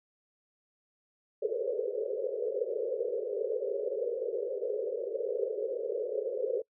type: band-pass noise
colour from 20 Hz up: pink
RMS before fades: -33 dBFS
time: 1.42-6.62 s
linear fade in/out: 10 ms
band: 400 to 550 Hz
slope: 96 dB/octave
effects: noise-tail reverb RT60 0.1 s tail -25 dB re dry